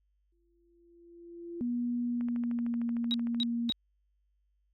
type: tone with exponential growth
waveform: sine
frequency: 342.1 Hz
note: F4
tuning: 36 cents flat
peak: -36 dBFS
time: 0.32-1.61 s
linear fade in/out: 5 ms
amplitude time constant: 280 ms
type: tone with pitch glide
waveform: sine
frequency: 241.2 to 235.1 Hz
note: B3 to A#3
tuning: -41 to +15 cents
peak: -29 dBFS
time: 1.61-3.7 s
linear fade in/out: 0 ms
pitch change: -44 cents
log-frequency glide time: 2.03-2.84 s
type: click train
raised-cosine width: 0.5 ms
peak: -34 dBFS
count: 16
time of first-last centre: 2.21-3.346 s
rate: 13.2 Hz
type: tone bursts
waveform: sine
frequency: 3823 Hz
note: A#7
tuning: 43 cents sharp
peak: -28 dBFS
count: 3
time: 3.11-3.723 s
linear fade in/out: 0 ms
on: 31 ms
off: 260 ms
effects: added 50 Hz sine -70 dBFS peak until 4.73 s